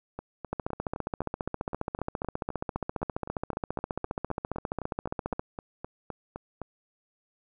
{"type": "two click trains", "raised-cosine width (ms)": 1, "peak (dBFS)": [-22, -16], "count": [26, 73], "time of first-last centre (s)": [[0.19, 6.617], [0.53, 5.395]], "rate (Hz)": [3.89, 14.8], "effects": []}